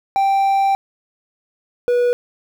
triangle tone pair in turn, 784 / 486.8 Hz, G5 / B4, 0 / -25 cents, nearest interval minor sixth, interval 825 cents, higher first, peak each -11 dBFS, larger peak neither, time 0.16-0.75 / 1.88-2.13 s, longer first, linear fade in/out 0 ms, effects 8-bit

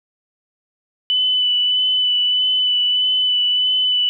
sine tone with vibrato, 2993 Hz, F#7, 19 cents sharp, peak -14 dBFS, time 1.1-4.09 s, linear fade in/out 0 ms, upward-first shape sine, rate 1.6 Hz, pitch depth 15 cents each way, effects none

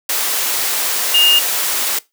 sine tone in noise, 2831 Hz, F7, 23 cents sharp, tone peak -9 dBFS, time 1.14-1.39 s, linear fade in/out 5 ms, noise white, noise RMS -18 dBFS, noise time 0.09-1.99 s, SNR +6 dB, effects noise-tail reverb RT60 0.2 s tail -20 dB re dry + high-pass 400 Hz 12 dB/octave

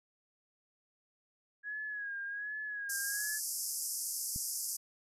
sine tone with vibrato, 1661.2 Hz, G#6, in tune, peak -37 dBFS, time 1.63-3.4 s, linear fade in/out 50 ms, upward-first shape sine, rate 1.3 Hz, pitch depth 58 cents each way
white band-pass noise, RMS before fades -38 dBFS, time 2.89-4.77 s, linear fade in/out 10 ms, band 4900 to 13000 Hz, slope 96 dB/octave
click, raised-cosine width 5 ms, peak -31 dBFS, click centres 4.361 s
effects none

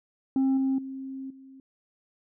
sine tone with level steps, 266.8 Hz, C4, 34 cents sharp, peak -18 / -21 / -34 / -46 dBFS, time 0.36-1.6 s, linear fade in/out 2 ms, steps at 0.57 / 0.78 / 1.3 s, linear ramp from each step 5 ms, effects tanh soft clip ceiling -20 dBFS

